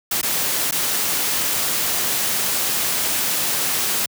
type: noise with dropouts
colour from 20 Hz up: white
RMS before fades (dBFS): -21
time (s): 0.11-4.06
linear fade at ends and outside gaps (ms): 5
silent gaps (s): 0.215-0.229 / 0.711-0.721
effects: high-pass 100 Hz 12 dB/octave